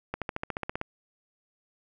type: accelerating click train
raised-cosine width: 0.5 ms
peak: -16 dBFS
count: 11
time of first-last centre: 0.14-0.814 s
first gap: 77 ms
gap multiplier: 0.97
effects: none